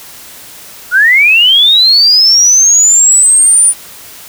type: linear sweep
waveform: sine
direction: up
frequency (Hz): 1400 to 9520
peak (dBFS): -3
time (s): 0.91-3.74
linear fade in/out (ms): 50
effects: white hiss -32 dBFS RMS until 4.28 s